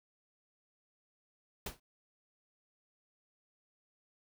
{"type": "noise with exponential decay", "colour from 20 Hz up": "pink", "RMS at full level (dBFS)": -35, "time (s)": [1.66, 1.8], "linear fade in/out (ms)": 5, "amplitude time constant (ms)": 29, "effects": []}